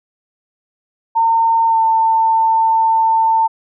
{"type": "tone with pitch glide", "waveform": "sine", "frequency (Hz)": [910, 896.4], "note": ["A#5", "A5"], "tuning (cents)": [-42, 32], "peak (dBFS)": -10, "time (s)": [1.15, 3.48], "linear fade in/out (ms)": 20, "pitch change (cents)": -26, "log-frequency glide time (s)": [1.68, 1.79], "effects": []}